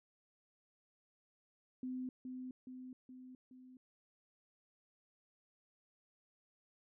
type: tone with echo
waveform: sine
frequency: 255.3 Hz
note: C4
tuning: 42 cents flat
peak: -39 dBFS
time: 1.83-2.09 s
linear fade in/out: 2 ms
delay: 420 ms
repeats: 4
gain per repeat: -4 dB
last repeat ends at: 3.77 s
effects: none